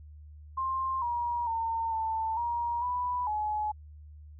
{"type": "tone with pitch steps", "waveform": "sine", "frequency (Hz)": [1056, 954, 909, 890, 947, 987, 848], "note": ["C6", "A#5", "A#5", "A5", "A#5", "B5", "G#5"], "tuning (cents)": [16, 40, -44, 20, 27, -1, 36], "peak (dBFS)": -28, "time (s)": [0.57, 3.72], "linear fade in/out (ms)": 10, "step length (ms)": 450, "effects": ["added 75 Hz sine -46 dBFS peak until 4.39 s"]}